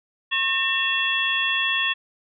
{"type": "tone cluster", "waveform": "sine", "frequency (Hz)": [1081, 1815, 2699, 3361], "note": ["C#6", "A#6", "E7", "G#7"], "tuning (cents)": [-44, -47, 40, 20], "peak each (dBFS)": [-30, -25, -24, -25], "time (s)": [0.31, 1.94], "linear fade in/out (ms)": 20, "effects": []}